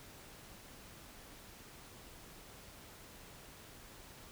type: silence
effects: pink hiss -55 dBFS RMS until 4.31 s